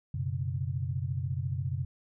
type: chord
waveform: sine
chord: F# suspended fourth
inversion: none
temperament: equal with one note detuned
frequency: 92.5 / 124.19 / 138.59 Hz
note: F#2 / B2 / C#3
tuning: 0 / +10 / 0 cents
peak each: -34 dBFS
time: 0.14-1.85 s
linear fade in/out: 5 ms
effects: none